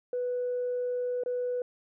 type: tone with dropouts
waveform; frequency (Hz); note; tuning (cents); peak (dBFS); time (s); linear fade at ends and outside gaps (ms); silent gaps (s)
sine; 493.9; B4; 0; -27; 0.13-1.62; 2; 1.236-1.26
effects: tanh soft clip ceiling -24 dBFS